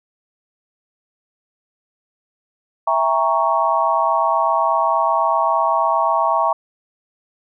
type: chord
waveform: sine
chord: E diminished seventh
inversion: none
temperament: equal with one note detuned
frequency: 659.3 / 804.2 / 932.3 / 1108.7 Hz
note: E5 / G5 / Bb5 / Db6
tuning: 0 / +44 / 0 / 0 cents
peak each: -20 / -22 / -19 / -19 dBFS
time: 2.87-6.53 s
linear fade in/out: 5 ms
effects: none

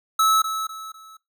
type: tone with echo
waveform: square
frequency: 1300 Hz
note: E6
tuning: 24 cents flat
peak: -16 dBFS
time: 0.19-0.42 s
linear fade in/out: 5 ms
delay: 250 ms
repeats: 3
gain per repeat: -9 dB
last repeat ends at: 1.17 s
effects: noise-tail reverb RT60 0.2 s tail -22 dB re dry

